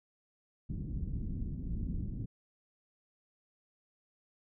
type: low-pass noise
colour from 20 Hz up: pink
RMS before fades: -37 dBFS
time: 0.69-2.26 s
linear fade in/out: 10 ms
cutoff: 240 Hz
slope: 24 dB/octave
effects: none